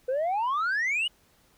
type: exponential sweep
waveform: sine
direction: up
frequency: 493.9 to 2992 Hz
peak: -22 dBFS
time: 0.08-1.08 s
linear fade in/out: 10 ms
effects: tanh soft clip ceiling -23 dBFS + pink hiss -63 dBFS RMS until 1.57 s